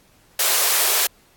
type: high-pass noise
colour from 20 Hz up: white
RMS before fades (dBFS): -18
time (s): 0.39-1.07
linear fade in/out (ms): 5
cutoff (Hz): 360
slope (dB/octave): 96
effects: pink hiss -56 dBFS RMS until 1.36 s + AAC 64 kbps